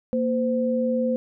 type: tone pair together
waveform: sine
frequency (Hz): 232.8 / 514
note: A#3 / C5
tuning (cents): -2 / -31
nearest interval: octave + major second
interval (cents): 1371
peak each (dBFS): -23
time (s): 0.13-1.16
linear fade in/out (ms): 0
effects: none